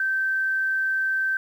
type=tone; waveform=sine; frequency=1553 Hz; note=G6; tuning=17 cents flat; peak=-21 dBFS; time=0-1.37 s; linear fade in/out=2 ms; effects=9-bit